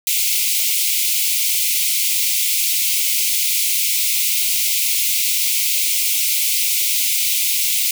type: high-pass noise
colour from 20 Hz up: white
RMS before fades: -18 dBFS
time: 0.07-7.91 s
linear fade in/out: 2 ms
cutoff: 2100 Hz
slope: 96 dB/octave
effects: none